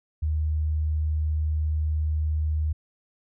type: tone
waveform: sine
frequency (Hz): 77.1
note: D#2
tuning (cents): -15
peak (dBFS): -22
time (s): 0.22-2.73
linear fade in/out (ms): 10
effects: none